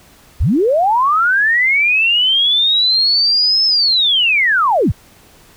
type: linear two-way sweep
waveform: sine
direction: up then down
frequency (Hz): 39.21 to 5274 to 39.21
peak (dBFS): -10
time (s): 0.4-4.92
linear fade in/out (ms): 10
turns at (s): 3.65
effects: pink hiss -46 dBFS RMS until 5.56 s